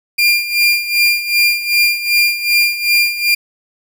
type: tone with tremolo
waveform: 30% pulse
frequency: 2397 Hz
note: D7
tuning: 35 cents sharp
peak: -6 dBFS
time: 0.18-3.35 s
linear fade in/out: 10 ms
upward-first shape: sine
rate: 2.6 Hz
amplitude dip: 75%
effects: none